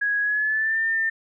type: tone with pitch glide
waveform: sine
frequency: 1661.2 to 1801.1 Hz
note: G#6 to A6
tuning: 0 to +40 cents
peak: -20 dBFS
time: 0.01-1.1 s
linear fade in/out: 10 ms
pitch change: +140 cents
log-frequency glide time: 0.21-0.8 s
effects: none